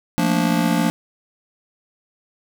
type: chord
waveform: square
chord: Bb major seventh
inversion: second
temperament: just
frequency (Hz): 174.81 / 218.5 / 233.1 / 291.4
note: F3 / A3 / Bb3 / D4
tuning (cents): +2 / -12 / 0 / -13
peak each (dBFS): -21 / -26 / -23 / -23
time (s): 0.18-0.9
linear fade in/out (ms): 0
effects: none